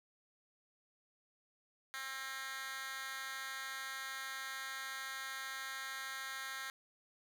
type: tone with high-pass filter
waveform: 10% pulse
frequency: 266.7 Hz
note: C4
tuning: 33 cents sharp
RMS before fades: -44 dBFS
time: 1.94-6.7 s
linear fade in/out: 0 ms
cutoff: 1800 Hz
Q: 1.8
effects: none